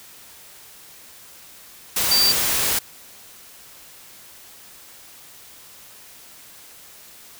sine tone in noise, 4655 Hz, D8, 16 cents flat, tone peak -15 dBFS, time 2.11-2.32 s, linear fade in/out 5 ms, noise white, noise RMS -21 dBFS, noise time 1.96-2.79 s, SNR +3 dB, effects white hiss -45 dBFS RMS until 7.39 s

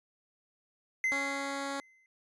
triangle tone with exponential decay, 2060 Hz, C7, 28 cents flat, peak -24 dBFS, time 1.04-2.06 s, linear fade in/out 1 ms, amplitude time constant 220 ms
10% pulse tone, 277.2 Hz, C#4, in tune, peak -26 dBFS, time 1.12-1.8 s, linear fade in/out 0 ms
effects resampled to 22050 Hz

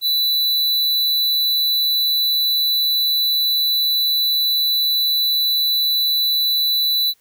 square tone, 3974 Hz, B7, 10 cents sharp, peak -16 dBFS, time 0.01-7.14 s, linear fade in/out 50 ms, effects white hiss -60 dBFS RMS until 7.2 s

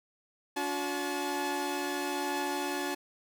sawtooth tone cluster, 286.7 / 360.6 / 859 Hz, D4 / F#4 / A5, -42 / -45 / -42 cents, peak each -32 / -32 / -31 dBFS, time 0.56-2.95 s, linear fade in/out 10 ms, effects none

